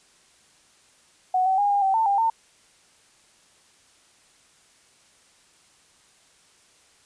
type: tone with pitch steps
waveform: sine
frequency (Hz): 741 / 761 / 815 / 808 / 772 / 895 / 800 / 904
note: F#5 / F#5 / G#5 / G#5 / G5 / A5 / G5 / A5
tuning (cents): +2 / +48 / -33 / -48 / -27 / +29 / +35 / +47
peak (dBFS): -18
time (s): 1.34-2.3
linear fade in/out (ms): 5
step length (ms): 120
effects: white hiss -58 dBFS RMS until 7.05 s + resampled to 22050 Hz